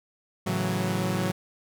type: chord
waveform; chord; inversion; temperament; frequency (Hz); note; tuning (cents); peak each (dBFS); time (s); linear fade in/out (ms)
sawtooth; F# minor seventh; first; equal; 110 / 138.59 / 164.81 / 185; A2 / C#3 / E3 / F#3; 0 / 0 / 0 / 0; -27 / -30 / -28 / -24; 0.46-1.32; 10
effects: none